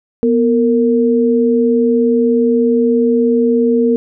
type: tone pair together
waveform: sine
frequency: 243.1 / 459.9 Hz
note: B3 / A#4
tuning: -27 / -23 cents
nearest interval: major seventh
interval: 1104 cents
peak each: -12 dBFS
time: 0.23-3.96 s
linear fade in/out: 0 ms
effects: none